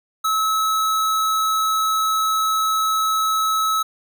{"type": "tone", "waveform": "square", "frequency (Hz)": 1295, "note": "E6", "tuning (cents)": -31, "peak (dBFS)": -18, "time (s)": [0.24, 3.83], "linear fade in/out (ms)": 10, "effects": []}